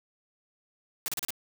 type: noise bursts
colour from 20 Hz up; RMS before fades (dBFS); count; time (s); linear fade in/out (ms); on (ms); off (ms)
white; -32; 5; 1.06-1.305; 0; 21; 35
effects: none